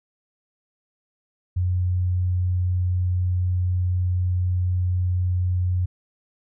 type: tone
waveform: sine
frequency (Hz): 90.4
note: F#2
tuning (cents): -40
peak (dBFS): -19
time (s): 1.56-5.86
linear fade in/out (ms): 10
effects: none